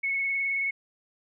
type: tone with vibrato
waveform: sine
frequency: 2200 Hz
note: C#7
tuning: 14 cents flat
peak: -25 dBFS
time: 0.03-0.71 s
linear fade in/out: 10 ms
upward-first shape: sine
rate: 19 Hz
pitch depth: 18 cents each way
effects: none